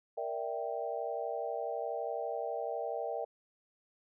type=chord; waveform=sine; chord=E half-diminished seventh; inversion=second; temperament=equal; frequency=466.2 / 587.3 / 659.3 / 784 Hz; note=Bb4 / D5 / E5 / G5; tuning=0 / 0 / 0 / 0 cents; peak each=-39 / -40 / -39 / -40 dBFS; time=0.17-3.25 s; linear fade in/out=10 ms; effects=none